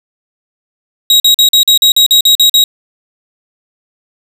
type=tone bursts; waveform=40% pulse; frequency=3816 Hz; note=A#7; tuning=40 cents sharp; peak=-3 dBFS; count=11; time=1.1-2.64 s; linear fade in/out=2 ms; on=100 ms; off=44 ms; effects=none